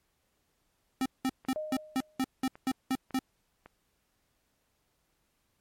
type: tone bursts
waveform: square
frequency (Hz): 261.6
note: C4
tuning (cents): 0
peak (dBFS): -27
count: 10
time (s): 1.01-3.19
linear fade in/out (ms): 2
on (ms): 47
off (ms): 190
type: click train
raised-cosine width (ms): 0.5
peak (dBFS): -33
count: 5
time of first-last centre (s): 1.45-3.66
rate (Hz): 1.81
type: tone with exponential decay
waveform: sine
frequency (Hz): 616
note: D#5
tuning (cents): -17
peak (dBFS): -30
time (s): 1.56-2.25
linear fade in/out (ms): 0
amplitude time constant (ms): 150
effects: pink hiss -75 dBFS RMS until 5.6 s + MP3 64 kbps